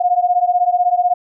sine beating tone pair, 708 / 724 Hz, F5 / F#5, +23 / -38 cents, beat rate 16 Hz, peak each -15 dBFS, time 0-1.14 s, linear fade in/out 10 ms, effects none

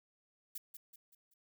violet noise with echo, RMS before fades -43 dBFS, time 0.55-0.58 s, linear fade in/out 5 ms, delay 190 ms, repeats 4, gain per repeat -7 dB, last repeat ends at 1.34 s, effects none

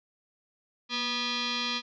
sine tone with frequency modulation, 493.9 Hz, B4, in tune, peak -28 dBFS, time 0.89-1.82 s, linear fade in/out 50 ms, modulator 733 Hz, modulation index 5.9, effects none

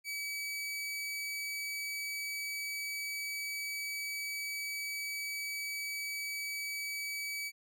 sawtooth tone, 2285 Hz, D7, 48 cents flat, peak -33 dBFS, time 0.04-7.52 s, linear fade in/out 50 ms, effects none

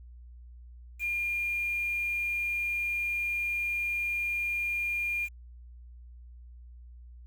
sine tone with quantisation, 2410 Hz, D7, 44 cents sharp, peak -28 dBFS, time 0.99-5.29 s, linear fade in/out 50 ms, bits 8, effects added 60 Hz sine -46 dBFS peak until 7.26 s

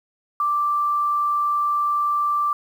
sine tone, 1174.7 Hz, D6, in tune, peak -18 dBFS, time 0.4-2.53 s, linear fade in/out 2 ms, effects 8-bit

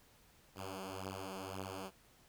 5% pulse beating tone pair, 94.7 / 96.6 Hz, F#2 / G2, +41 / -25 cents, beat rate 1.9 Hz, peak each -34 / -35 dBFS, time 0.55-1.91 s, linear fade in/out 50 ms, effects pink hiss -66 dBFS RMS until 2.28 s

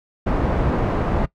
pink low-pass noise, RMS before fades -20 dBFS, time 0.26-1.26 s, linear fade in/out 10 ms, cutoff 1000 Hz, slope 12 dB/octave, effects noise-tail reverb RT60 0.1 s tail -19 dB re dry

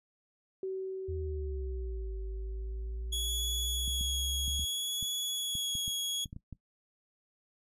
sine tone with exponential decay, 380 Hz, F#4, 46 cents sharp, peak -32 dBFS, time 0.63-5.19 s, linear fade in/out 2 ms, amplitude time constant 990 ms
sine exponential two-way sweep, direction down then up, 84 to 51.91 to 70.6 Hz, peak -35 dBFS, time 1.08-4.65 s, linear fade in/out 10 ms, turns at 2.18 s
sawtooth tone with vibrato, 3355 Hz, G#7, 17 cents sharp, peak -29 dBFS, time 3.12-6.25 s, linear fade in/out 10 ms, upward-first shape sine, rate 0.62 Hz, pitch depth 14 cents each way
clicks, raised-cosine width 5 ms, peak -31 dBFS, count 12, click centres 3.878 / 4.011 / 4.479 / 4.595 / 5.027 / 5.553 / 5.753 / 5.879 / 6.258 / 6.329 / 6.364 / 6.527 s
effects noise-tail reverb RT60 0.1 s tail -17 dB re dry + resampled to 32000 Hz

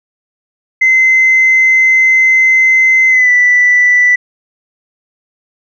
sine tone with pitch glide, 2060 to 1976.1 Hz, C7 to B6, -28 to 0 cents, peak -4 dBFS, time 0.81-4.16 s, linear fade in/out 10 ms, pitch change -72 cents, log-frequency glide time 3.09-3.31 s, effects tanh soft clip ceiling -1 dBFS

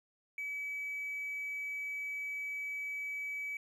triangle tone with hard clipping, 2287 Hz, D7, 47 cents flat, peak -37 dBFS, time 0.38-3.57 s, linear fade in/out 2 ms, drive 4 dB, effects none

